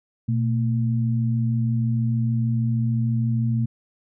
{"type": "tone pair together", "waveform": "sine", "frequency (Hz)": [119.9, 226.3], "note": ["A#2", "A3"], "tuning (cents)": [49, 49], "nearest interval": "major seventh", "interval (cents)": 1100, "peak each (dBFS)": [-20, -25], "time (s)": [0.28, 3.66], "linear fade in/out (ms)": 10, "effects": []}